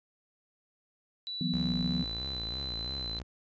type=tone with pitch glide; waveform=sine; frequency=3951 to 4036 Hz; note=B7 to B7; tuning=0 to +37 cents; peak=-35 dBFS; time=1.27-3.19 s; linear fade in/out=0 ms; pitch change=+37 cents; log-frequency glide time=1.53-2.88 s
type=chord; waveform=sine; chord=E suspended second; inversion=none; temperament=equal; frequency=164.81 / 185 / 246.9 Hz; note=E3 / F#3 / B3; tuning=0 / 0 / 0 cents; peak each=-33 dBFS; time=1.41-2.04 s; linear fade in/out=2 ms
type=tone with vibrato; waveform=sawtooth; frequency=61.74 Hz; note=B1; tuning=in tune; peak=-35 dBFS; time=1.53-3.23 s; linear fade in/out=5 ms; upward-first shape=sine; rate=3 Hz; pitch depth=200 cents each way
effects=resampled to 16000 Hz